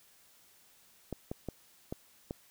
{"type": "clicks", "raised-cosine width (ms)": 2, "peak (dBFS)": -23, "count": 5, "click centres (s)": [1.127, 1.315, 1.487, 1.925, 2.309], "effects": ["white hiss -63 dBFS RMS until 2.5 s"]}